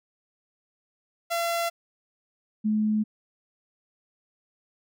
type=tone pair in turn; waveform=sawtooth / sine; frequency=680 / 214.2 Hz; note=F5 / A3; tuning=-46 / -46 cents; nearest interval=octave + minor sixth; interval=2000 cents; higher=first; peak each=-21 dBFS; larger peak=neither; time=1.3-1.7 / 2.64-3.04 s; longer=neither; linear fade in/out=20 ms; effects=none